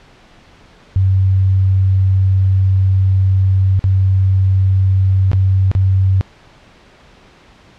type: tone with dropouts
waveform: sine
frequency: 95.3 Hz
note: G2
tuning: 48 cents flat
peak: -9 dBFS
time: 0.96-6.21 s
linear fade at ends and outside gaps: 0 ms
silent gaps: 3.793-3.841 / 5.316-5.332 / 5.715-5.751 s
effects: pink hiss -45 dBFS RMS until 7.78 s + low-pass 4000 Hz 12 dB/octave